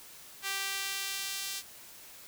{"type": "tone with high-pass filter sweep", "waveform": "sawtooth", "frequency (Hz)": 391.5, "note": "G4", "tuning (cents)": -2, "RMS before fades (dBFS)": -36, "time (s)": [0.42, 1.63], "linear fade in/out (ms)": 50, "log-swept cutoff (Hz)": [1800, 4000], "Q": 0.83, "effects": ["white hiss -51 dBFS RMS until 2.27 s"]}